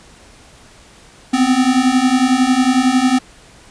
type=beating tone pair; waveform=square; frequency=250 / 261 Hz; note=B3 / C4; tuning=+21 / -4 cents; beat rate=11 Hz; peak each=-16 / -14 dBFS; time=1.33-3.19 s; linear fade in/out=10 ms; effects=pink hiss -44 dBFS RMS until 3.7 s + resampled to 22050 Hz